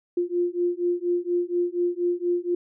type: beating tone pair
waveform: sine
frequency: 349.2 / 353.4 Hz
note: F4 / F4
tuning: 0 / +21 cents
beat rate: 4.2 Hz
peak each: -25 dBFS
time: 0.17-2.55 s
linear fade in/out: 5 ms
effects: none